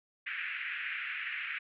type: band-pass noise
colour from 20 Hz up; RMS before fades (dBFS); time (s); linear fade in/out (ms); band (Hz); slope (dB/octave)
white; -38; 0.26-1.59; 10; 1500 to 2600; 48
effects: none